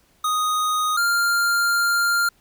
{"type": "tone pair in turn", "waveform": "square", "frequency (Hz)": [1244.5, 1396.9], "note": ["D#6", "F6"], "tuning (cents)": [0, 0], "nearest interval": "major second", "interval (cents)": 200, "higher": "second", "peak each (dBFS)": [-20, -18], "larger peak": "second", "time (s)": [[0.24, 0.97], [0.97, 2.29]], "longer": "second", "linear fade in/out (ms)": 5, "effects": ["pink hiss -60 dBFS RMS until 2.4 s"]}